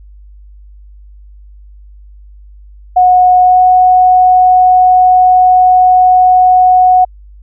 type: tone with pitch glide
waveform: sine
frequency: 730 to 735.5 Hz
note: F#5 to F#5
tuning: -24 to -11 cents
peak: -3 dBFS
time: 2.96-7.05 s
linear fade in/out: 10 ms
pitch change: +13 cents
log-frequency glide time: 3.41-3.61 s
effects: added 50 Hz sine -33 dBFS peak until 7.42 s